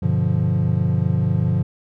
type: chord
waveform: triangle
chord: G dominant seventh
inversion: none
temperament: equal with one note detuned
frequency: 98 / 122.9 / 146.83 / 174.61 Hz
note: G2 / B2 / D3 / F3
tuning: 0 / -8 / 0 / 0 cents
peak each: -20 dBFS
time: 0.02-1.63 s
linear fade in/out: 10 ms
effects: none